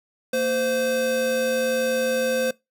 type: tone pair together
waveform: square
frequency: 230.3 / 517 Hz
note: A#3 / C5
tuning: -21 / -21 cents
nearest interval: octave + major second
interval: 1400 cents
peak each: -30 / -22 dBFS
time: 0.33-2.51 s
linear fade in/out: 5 ms
effects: noise-tail reverb RT60 0.2 s tail -22 dB re dry